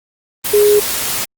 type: tone in noise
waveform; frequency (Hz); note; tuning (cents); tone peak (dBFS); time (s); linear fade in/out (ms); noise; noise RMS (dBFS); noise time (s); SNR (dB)
sine; 415.3; G#4; 0; -7; 0.53-0.8; 10; white; -19; 0.44-1.25; +9
effects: Opus 24 kbps